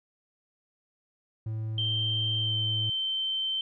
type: tone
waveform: triangle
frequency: 110 Hz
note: A2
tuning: in tune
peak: -28 dBFS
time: 1.46-2.9 s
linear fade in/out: 5 ms
type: tone with pitch glide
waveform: sine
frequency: 3136 to 3104 Hz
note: G7 to G7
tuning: 0 to -18 cents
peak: -27 dBFS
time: 1.78-3.61 s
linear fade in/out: 2 ms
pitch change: -18 cents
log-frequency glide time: 2.39-2.55 s
effects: none